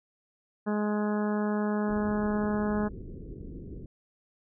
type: harmonic tone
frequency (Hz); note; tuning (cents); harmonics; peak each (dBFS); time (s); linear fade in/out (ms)
209.6; G#3; +16; 1 / 2 / 3 / 4 / 5 / 6 / 7 / 8; -27 / -33 / -37 / -39 / -41 / -43 / -44 / -45; 0.66-2.89; 20
type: low-pass noise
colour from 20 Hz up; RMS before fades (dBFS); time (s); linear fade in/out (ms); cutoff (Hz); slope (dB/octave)
pink; -41; 1.87-3.86; 2; 440; 48
effects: none